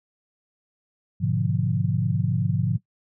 sine chord, G# diminished seventh, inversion none, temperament equal with one note detuned, 103.83 / 123.83 / 146.83 / 174.61 Hz, G#2 / B2 / D3 / F3, 0 / +5 / 0 / 0 cents, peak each -26 dBFS, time 1.2-2.78 s, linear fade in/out 20 ms, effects noise-tail reverb RT60 0.1 s tail -18 dB re dry

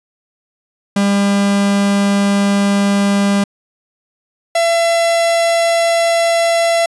45% pulse tone pair in turn, 200.3 / 673.7 Hz, G3 / E5, +38 / +38 cents, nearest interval octave + major sixth, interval 2100 cents, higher second, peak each -11 dBFS, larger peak neither, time 0.96-3.44 / 4.55-6.86 s, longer first, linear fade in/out 5 ms, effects resampled to 24000 Hz

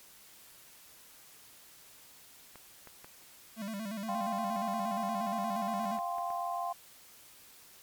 clicks, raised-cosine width 0.5 ms, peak -34 dBFS, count 8, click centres 2.557 / 2.873 / 3.045 / 4.563 / 5.842 / 5.988 / 6.183 / 6.304 s
square tone with vibrato, 210 Hz, G#3, 19 cents sharp, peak -37 dBFS, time 3.56-6 s, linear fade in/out 50 ms, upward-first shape square, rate 8.5 Hz, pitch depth 100 cents each way
sine chord, F suspended second, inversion none, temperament equal, 698.5 / 784 / 1046.5 Hz, F5 / G5 / C6, 0 / 0 / 0 cents, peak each -35 / -39 / -37 dBFS, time 4.08-6.73 s, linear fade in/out 10 ms
effects white hiss -56 dBFS RMS until 7.82 s + MP3 96 kbps

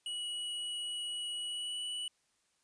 square tone with pitch glide, 2924 to 2955 Hz, F#7 to F#7, -21 to -3 cents, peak -37 dBFS, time 0.06-2.08 s, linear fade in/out 2 ms, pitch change +18 cents, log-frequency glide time 1.42-1.8 s, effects white hiss -75 dBFS RMS until 2.63 s + resampled to 22050 Hz

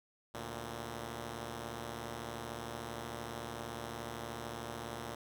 5% pulse tone pair together, 73.42 / 116.55 Hz, D2 / A#2, 0 / 0 cents, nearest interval minor sixth, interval 800 cents, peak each -35 / -31 dBFS, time 0.34-5.15 s, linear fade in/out 5 ms, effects none

